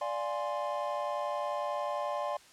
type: chord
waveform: triangle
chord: D half-diminished seventh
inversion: none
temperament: equal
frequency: 587.3 / 698.5 / 830.6 / 1046.5 Hz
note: D5 / F5 / Ab5 / C6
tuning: 0 / 0 / 0 / 0 cents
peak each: -33 / -37 / -37 / -35 dBFS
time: 0.01-2.37 s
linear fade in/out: 5 ms
effects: white hiss -57 dBFS RMS until 2.52 s + low-pass 8000 Hz 12 dB/octave